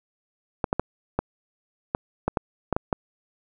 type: clicks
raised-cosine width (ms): 1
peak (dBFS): -8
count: 10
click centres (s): 0.642 / 0.729 / 0.796 / 1.19 / 1.949 / 2.28 / 2.372 / 2.727 / 2.765 / 2.928
effects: none